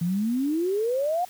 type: exponential sweep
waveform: sine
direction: up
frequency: 164.81 to 740 Hz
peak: -22 dBFS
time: 0.01-1.25 s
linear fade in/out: 5 ms
effects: white hiss -48 dBFS RMS until 1.29 s + high-pass 80 Hz 12 dB/octave